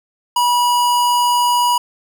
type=tone; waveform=square; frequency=971 Hz; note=B5; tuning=30 cents flat; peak=-13 dBFS; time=0.36-1.78 s; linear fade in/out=5 ms; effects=none